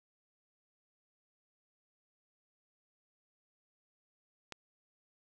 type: click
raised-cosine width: 0.2 ms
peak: -25 dBFS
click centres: 4.523 s
effects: none